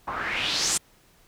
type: noise with low-pass filter sweep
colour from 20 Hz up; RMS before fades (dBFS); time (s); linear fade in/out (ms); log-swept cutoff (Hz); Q
white; -27; 0.07-0.78; 10; 990 to 8700; 3.4
effects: pink hiss -59 dBFS RMS until 1.27 s